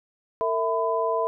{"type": "tone cluster", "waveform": "sine", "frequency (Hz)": [454.6, 656, 1005], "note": ["A#4", "E5", "B5"], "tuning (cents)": [-43, -9, 30], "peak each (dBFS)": -26, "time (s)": [0.41, 1.27], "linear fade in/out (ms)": 0, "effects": []}